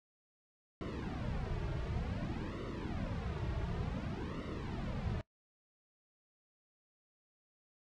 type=noise with flanger; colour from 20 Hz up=brown; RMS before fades=-39 dBFS; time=0.81-5.21 s; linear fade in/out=0 ms; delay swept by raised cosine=1.2 to 4 ms; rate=0.55 Hz; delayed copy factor=-0.95; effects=noise-tail reverb RT60 0.1 s tail -22 dB re dry + low-pass 4000 Hz 12 dB/octave